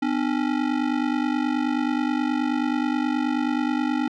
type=ring-modulated tone; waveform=square; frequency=276.6 Hz; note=C#4; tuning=4 cents flat; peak=-19 dBFS; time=0.02-4.08 s; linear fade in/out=5 ms; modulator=24.7 Hz; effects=low-pass 3000 Hz 12 dB/octave